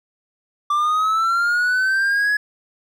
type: linear sweep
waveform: triangle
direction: up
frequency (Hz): 1169 to 1693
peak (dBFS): -14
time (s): 0.7-2.37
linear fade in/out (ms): 5
effects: none